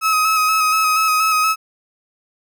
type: tone with vibrato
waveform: 35% pulse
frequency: 1276 Hz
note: D#6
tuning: 43 cents sharp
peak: -12 dBFS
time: 0.01-1.56 s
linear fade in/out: 50 ms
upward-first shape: square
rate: 4.2 Hz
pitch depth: 22 cents each way
effects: none